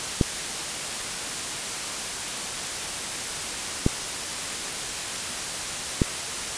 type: clicks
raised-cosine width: 3 ms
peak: -5 dBFS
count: 3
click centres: 0.212 / 3.864 / 6.018 s
effects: white hiss -30 dBFS RMS until 6.57 s + resampled to 22050 Hz